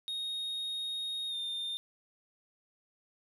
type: tone with pitch glide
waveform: triangle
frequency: 3729 to 3623 Hz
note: A#7 to A7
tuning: 0 to +50 cents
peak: -33 dBFS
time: 0.08-1.77 s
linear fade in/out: 0 ms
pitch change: -50 cents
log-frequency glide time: 1.29-1.35 s
effects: 12-bit